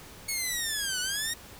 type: linear two-way sweep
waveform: 10% pulse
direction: down then up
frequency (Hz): 2217 to 1459 to 1888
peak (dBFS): -20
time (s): 0.28-1.34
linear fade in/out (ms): 10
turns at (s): 1
effects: pink hiss -48 dBFS RMS until 1.59 s